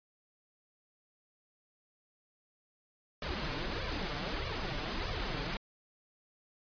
pink noise with flanger, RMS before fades -36 dBFS, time 3.22-5.57 s, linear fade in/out 2 ms, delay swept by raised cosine 1.7 to 6.9 ms, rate 1.6 Hz, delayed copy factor +0.8, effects resampled to 11025 Hz

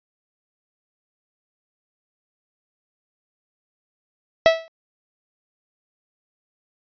45% pulse tone with exponential decay, 653 Hz, E5, 17 cents flat, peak -7 dBFS, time 4.46-4.68 s, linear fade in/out 0 ms, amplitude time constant 47 ms, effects resampled to 11025 Hz

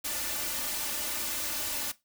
white noise with comb filter, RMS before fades -33 dBFS, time 0.04-1.92 s, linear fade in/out 10 ms, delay 3.4 ms, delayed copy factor +0.85, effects noise-tail reverb RT60 0.2 s tail -17 dB re dry

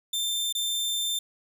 sawtooth tone with dropouts, 3577 Hz, A7, 28 cents sharp, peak -23 dBFS, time 0.13-1.19 s, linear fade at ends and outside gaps 5 ms, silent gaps 0.526-0.55 s, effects 10-bit

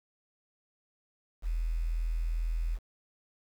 sine tone, 41.2 Hz, E1, in tune, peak -28 dBFS, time 1.42-2.79 s, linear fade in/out 50 ms, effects 9-bit

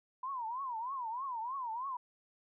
sine tone with vibrato, 987.8 Hz, B5, in tune, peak -36 dBFS, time 0.23-1.97 s, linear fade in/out 5 ms, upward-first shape triangle, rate 3.2 Hz, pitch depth 230 cents each way, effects none

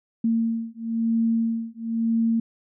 sine beating tone pair, 227.4 / 228.4 Hz, A#3 / A#3, -43 / -35 cents, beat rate 1 Hz, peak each -24 dBFS, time 0.24-2.4 s, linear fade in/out 5 ms, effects none

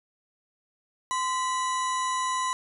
harmonic tone with a mistuned harmonic, 983 Hz, B5, 8 cents flat, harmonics 1 / 2 / 3 / 4 / 6 / 7 / 8 / 9 / 10, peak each -26 / -36 / -43 / -38 / -41 / -39 / -47 / -51 / -44 dBFS, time 1.11-2.53 s, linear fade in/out 0 ms, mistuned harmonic 1, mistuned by +85 cents, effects none

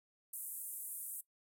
pink band-pass noise, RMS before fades -45 dBFS, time 0.33-1.21 s, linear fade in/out 5 ms, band 8700 to 15000 Hz, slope 48 dB/octave, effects noise-tail reverb RT60 0.1 s tail -19 dB re dry

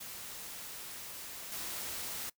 white noise with level steps, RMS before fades -45 / -40 dBFS, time 0-2.3 s, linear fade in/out 10 ms, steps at 1.52 s, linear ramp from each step 2 ms, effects noise-tail reverb RT60 0.1 s tail -21 dB re dry

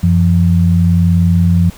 sine tone pair together, 91.1 / 171.97 Hz, F#2 / F3, -26 / -26 cents, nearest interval major seventh, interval 1100 cents, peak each -10 dBFS, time 0.03-1.7 s, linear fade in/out 5 ms, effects pink hiss -38 dBFS RMS until 1.77 s

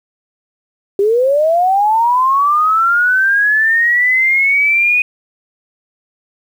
sine linear sweep, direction up, 387.7 to 2489 Hz, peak -9 dBFS, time 0.99-5.02 s, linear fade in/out 2 ms, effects 7-bit

